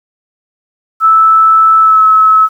sine tone with pitch glide, 1313 to 1293.4 Hz, E6 to E6, -7 to -33 cents, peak -3 dBFS, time 1-2.49 s, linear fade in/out 50 ms, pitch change -26 cents, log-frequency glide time 1.8-2.03 s, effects 7-bit

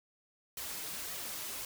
white noise with flanger, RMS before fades -41 dBFS, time 0.57-1.65 s, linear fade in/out 2 ms, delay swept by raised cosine 1.6 to 6.7 ms, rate 1.8 Hz, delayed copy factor +0.55, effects none

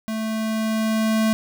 square tone with level ramp, 220 Hz, A3, in tune, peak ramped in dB -25 to -17 dBFS, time 0.08-1.33 s, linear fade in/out 0 ms, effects 9-bit

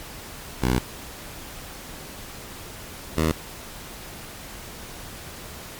10% pulse tone pair in turn, 62.9 / 79.25 Hz, B1 / D#2, +32 / +32 cents, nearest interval major third, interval 400 cents, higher second, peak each -11 dBFS, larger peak neither, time 0.62-0.79 / 3.17-3.32 s, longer first, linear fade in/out 5 ms, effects pink hiss -39 dBFS RMS until 5.79 s + MP3 96 kbps

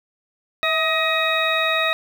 harmonic tone with a mistuned harmonic, 630 Hz, D#5, 21 cents sharp, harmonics 1 / 2 / 3 / 4 / 6, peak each -24 / -24 / -24 / -24 / -24 dBFS, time 0.63-1.93 s, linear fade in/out 0 ms, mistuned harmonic 1, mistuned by +51 cents, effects 7-bit

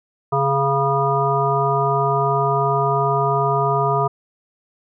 harmonic tone with a mistuned harmonic, 138.59 Hz, C#3, in tune, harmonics 1 / 3 / 5 / 7 / 9, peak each -22 / -22 / -22 / -22 / -22 dBFS, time 0.32-4.08 s, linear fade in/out 10 ms, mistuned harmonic 9, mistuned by -36 cents, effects none

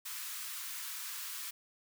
white high-pass noise, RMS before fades -42 dBFS, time 0.05-1.51 s, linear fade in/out 10 ms, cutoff 1000 Hz, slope 48 dB/octave, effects none

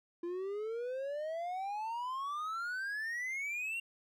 triangle exponential sweep, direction up, 339.9 to 2782 Hz, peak -34 dBFS, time 0.23-3.8 s, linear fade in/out 5 ms, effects none

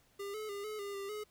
square tone with pitch steps, 400.6 / 430.8 / 403 / 428.4 / 402.8 / 396 / 423.1 Hz, G4 / A4 / G4 / A4 / G4 / G4 / G#4, +38 / -37 / +48 / -46 / +47 / +18 / +32 cents, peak -40 dBFS, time 0.19-1.24 s, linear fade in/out 10 ms, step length 150 ms, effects pink hiss -69 dBFS RMS until 1.3 s

